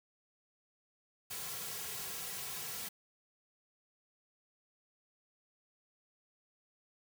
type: noise with comb filter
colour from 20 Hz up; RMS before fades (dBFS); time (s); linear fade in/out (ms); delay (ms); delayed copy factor
white; -42; 1.3-2.89; 10; 3.3; -0.9
effects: none